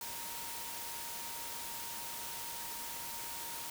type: tone in noise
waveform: sine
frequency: 932.3 Hz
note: A#5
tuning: in tune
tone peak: -49 dBFS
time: 0.01-3.7 s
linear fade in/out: 2 ms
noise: white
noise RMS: -43 dBFS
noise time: 0.01-3.7 s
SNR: -9 dB
effects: none